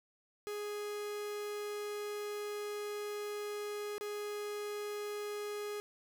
45% pulse tone with dropouts, 415.3 Hz, G#4, in tune, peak -38 dBFS, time 0.47-5.8 s, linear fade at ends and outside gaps 0 ms, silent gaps 3.981-4.01 s, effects none

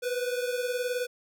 square beating tone pair, 490 / 509 Hz, B4 / C5, -14 / -48 cents, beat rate 19 Hz, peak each -30 / -35 dBFS, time 0.02-1.07 s, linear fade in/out 20 ms, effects none

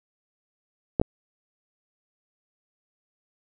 clicks, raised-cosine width 2 ms, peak -8 dBFS, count 2, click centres 0.998 / 1.015 s, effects none

